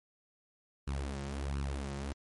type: tone with flanger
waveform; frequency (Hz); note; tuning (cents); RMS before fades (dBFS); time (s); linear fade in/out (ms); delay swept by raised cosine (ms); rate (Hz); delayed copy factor
sawtooth; 69.3; C#2; 0; -37; 0.87-2.13; 10; 0.71 to 5.61; 1.4; +0.75
effects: MP3 48 kbps